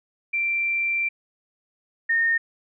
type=tone pair in turn; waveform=sine; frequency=2355 / 1834.5 Hz; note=D7 / A#6; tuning=+4 / -28 cents; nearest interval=major third; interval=432 cents; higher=first; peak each=-21 / -18 dBFS; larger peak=second; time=0.33-1.09 / 2.09-2.38 s; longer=first; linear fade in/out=10 ms; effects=none